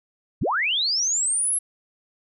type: linear sweep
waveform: sine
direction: up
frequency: 37.9 to 11160 Hz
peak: -20 dBFS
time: 0.41-1.59 s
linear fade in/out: 10 ms
effects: none